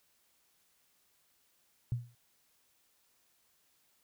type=tone with exponential decay; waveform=sine; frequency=120 Hz; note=B2; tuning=49 cents flat; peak=-27 dBFS; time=1.92-2.15 s; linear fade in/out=0 ms; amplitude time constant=50 ms; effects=white hiss -72 dBFS RMS until 4.03 s